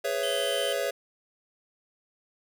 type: chord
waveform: square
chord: C# minor seventh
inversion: second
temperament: just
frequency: 415.8 / 498.9 / 554.4 / 665.2 Hz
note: G#4 / B4 / C#5 / E5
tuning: +2 / +17 / 0 / +16 cents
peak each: -35 / -34 / -31 / -34 dBFS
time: 0.04-0.91 s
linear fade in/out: 10 ms
type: tone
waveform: square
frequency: 3066 Hz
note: G7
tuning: 39 cents flat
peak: -32 dBFS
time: 0.23-0.73 s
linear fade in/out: 5 ms
effects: none